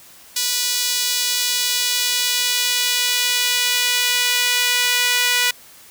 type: tone with high-pass filter sweep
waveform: sawtooth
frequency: 490.6 Hz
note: B4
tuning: 12 cents flat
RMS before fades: -19 dBFS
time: 0.36-5.51 s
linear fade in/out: 5 ms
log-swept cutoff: 4400 to 2200 Hz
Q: 1.2
effects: white hiss -45 dBFS RMS until 5.9 s